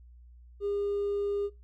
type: tone with hard clipping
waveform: triangle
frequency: 405.2 Hz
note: G#4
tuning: 43 cents flat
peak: -28 dBFS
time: 0.6-1.5 s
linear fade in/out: 50 ms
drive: 2 dB
effects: noise-tail reverb RT60 0.2 s tail -18 dB re dry + added 60 Hz sine -50 dBFS peak until 1.63 s